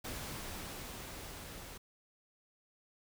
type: noise with level ramp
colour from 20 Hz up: pink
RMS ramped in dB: -42 to -49 dBFS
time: 0.04-1.78 s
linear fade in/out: 10 ms
effects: none